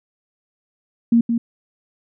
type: tone with echo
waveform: sine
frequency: 233.1 Hz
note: A#3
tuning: in tune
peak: -10 dBFS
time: 1.12-1.21 s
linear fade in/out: 5 ms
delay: 170 ms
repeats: 1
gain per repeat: -6 dB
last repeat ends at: 1.38 s
effects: none